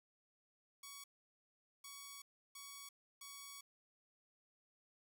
5% pulse tone bursts at uneven times, 1122 Hz, C#6, 21 cents sharp, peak -39 dBFS, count 4, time 0.83-1.04 / 1.84-2.22 / 2.55-2.89 / 3.21-3.61 s, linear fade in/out 5 ms, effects none

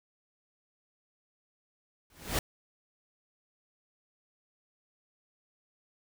pink noise with exponential growth, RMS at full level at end -26 dBFS, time 2.1-2.39 s, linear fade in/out 2 ms, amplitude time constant 63 ms, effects none

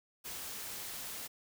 white noise, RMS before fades -43 dBFS, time 0.24-1.28 s, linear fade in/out 20 ms, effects none

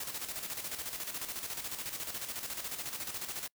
white noise with tremolo, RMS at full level -38 dBFS, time 0-3.48 s, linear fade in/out 5 ms, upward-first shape square, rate 14 Hz, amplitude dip 55%, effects noise-tail reverb RT60 0.1 s tail -26 dB re dry

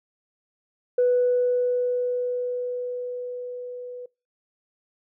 sine tone with level ramp, 493.9 Hz, B4, in tune, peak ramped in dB -15 to -34 dBFS, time 0.98-4.06 s, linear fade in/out 5 ms, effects noise-tail reverb RT60 0.3 s tail -26 dB re dry + tanh soft clip ceiling -13 dBFS

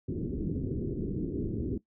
white low-pass noise, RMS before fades -33 dBFS, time 0.08-1.78 s, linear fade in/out 5 ms, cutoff 390 Hz, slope 48 dB/octave, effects noise-tail reverb RT60 0.1 s tail -17 dB re dry

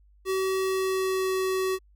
square tone with pitch glide, 380.3 to 377.2 Hz, F#4 to F#4, +48 to +33 cents, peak -25 dBFS, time 0.25-1.79 s, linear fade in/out 50 ms, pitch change -15 cents, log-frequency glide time 0.6-1.33 s, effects added 50 Hz sine -55 dBFS peak until 1.95 s

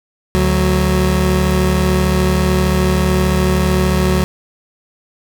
25% pulse tone pair together, 73.42 / 185.17 Hz, D2 / F#3, 0 / +2 cents, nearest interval octave + major third, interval 1602 cents, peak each -11 dBFS, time 0.35-4.24 s, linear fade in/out 0 ms, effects none

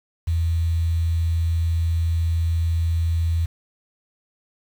sine tone with quantisation, 83 Hz, E2, 12 cents sharp, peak -18 dBFS, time 0.27-3.46 s, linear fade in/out 10 ms, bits 7, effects none

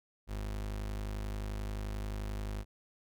35% pulse tone, 51.4 Hz, G#1, 17 cents flat, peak -34 dBFS, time 0.27-2.65 s, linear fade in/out 50 ms, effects none

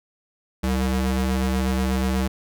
45% pulse ring-modulated tone, 130.81 Hz, C3, in tune, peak -17 dBFS, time 0.63-2.28 s, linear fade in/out 10 ms, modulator 61.3 Hz, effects none

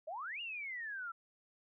sine exponential two-way sweep, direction up then down, 587.3 to 2884 to 1330 Hz, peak -40 dBFS, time 0.07-1.12 s, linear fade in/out 10 ms, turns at 0.41 s, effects none

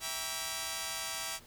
5% pulse chord, E diminished seventh, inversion none, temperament just, 659.3 / 791.1 / 949.3 / 1139.2 Hz, E5 / G5 / Bb5 / Db6, 0 / +16 / +31 / +47 cents, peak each -30 dBFS, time 0-1.4 s, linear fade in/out 50 ms, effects pink hiss -57 dBFS RMS until 1.46 s

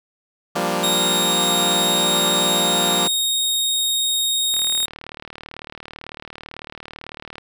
10% pulse chord, G minor seventh, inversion third, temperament equal, 174.61 / 196 / 233.1 / 293.7 Hz, F3 / G3 / Bb3 / D4, 0 / 0 / 0 / 0 cents, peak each -16 / -17 / -18 / -21 dBFS, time 0.55-3.08 s, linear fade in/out 10 ms
sawtooth tone, 3729 Hz, A#7, in tune, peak -15 dBFS, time 0.83-4.86 s, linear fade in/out 10 ms
click train, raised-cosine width 0.3 ms, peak -18 dBFS, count 109, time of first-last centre 4.54-7.382 s, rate 38 Hz
effects none

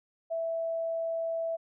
sine tone, 659.3 Hz, E5, in tune, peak -29 dBFS, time 0.3-1.57 s, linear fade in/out 20 ms, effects none

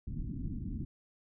pink low-pass noise, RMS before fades -38 dBFS, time 0.07-0.85 s, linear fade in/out 5 ms, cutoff 290 Hz, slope 48 dB/octave, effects none

